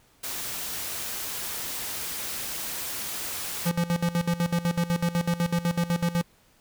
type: noise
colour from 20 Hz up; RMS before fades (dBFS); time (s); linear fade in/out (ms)
white; -33; 0.23-3.7; 10
type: tone with tremolo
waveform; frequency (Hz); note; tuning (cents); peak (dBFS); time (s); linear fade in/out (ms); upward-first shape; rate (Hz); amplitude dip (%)
square; 171.6; F3; -30; -22; 3.65-6.23; 20; square; 8; 80
effects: pink hiss -61 dBFS RMS until 6.6 s